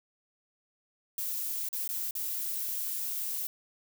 violet noise with dropouts, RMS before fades -34 dBFS, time 1.18-3.47 s, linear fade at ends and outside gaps 1 ms, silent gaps 1.688-1.729 / 1.877-1.89 / 2.109-2.152 s, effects none

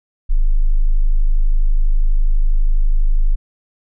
sine tone, 26.09 Hz, G#0, 9 cents sharp, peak -9 dBFS, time 0.29-3.36 s, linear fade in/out 20 ms, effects none

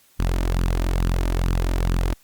sawtooth tone with flanger, 43.65 Hz, F1, in tune, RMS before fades -21 dBFS, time 0.19-2.14 s, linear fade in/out 10 ms, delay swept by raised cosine 0.65 to 3.35 ms, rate 2.3 Hz, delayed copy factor +0.55, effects white hiss -57 dBFS RMS until 2.23 s + Opus 48 kbps

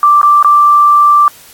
sine tone with dropouts, 1174.7 Hz, D6, in tune, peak -3 dBFS, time 0.03-1.28 s, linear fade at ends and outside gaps 1 ms, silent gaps 0.215-0.23 / 0.427-0.446 s, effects white hiss -38 dBFS RMS until 1.53 s + AAC 64 kbps

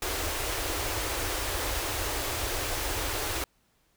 pink band-stop noise, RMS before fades -31 dBFS, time 0.02-3.44 s, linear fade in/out 2 ms, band 110 to 290 Hz, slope 48 dB/octave, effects pink hiss -69 dBFS RMS until 3.96 s

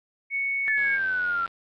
sine tone, 2217 Hz, C#7, in tune, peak -24 dBFS, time 0.3-0.99 s, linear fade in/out 50 ms
sine exponential sweep, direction down, 1760 to 1354 Hz, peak -23 dBFS, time 0.68-1.46 s, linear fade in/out 0 ms
click train, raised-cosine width 0.3 ms, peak -28 dBFS, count 63, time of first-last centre 0.78-1.477 s, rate 88.9 Hz
effects AAC 32 kbps

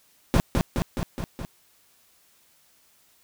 brown noise with echo, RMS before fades -18 dBFS, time 0.34-0.4 s, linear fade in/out 0 ms, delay 210 ms, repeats 5, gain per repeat -3 dB, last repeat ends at 1.45 s, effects white hiss -61 dBFS RMS until 3.23 s

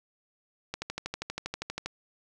click train, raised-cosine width 0.2 ms, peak -16 dBFS, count 15, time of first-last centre 0.74-1.86 s, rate 12.5 Hz, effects none

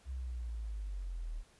sine linear sweep, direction down, 67 to 36.81 Hz, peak -37 dBFS, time 0.05-1.44 s, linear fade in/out 50 ms, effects pink hiss -65 dBFS RMS until 1.59 s + resampled to 24000 Hz

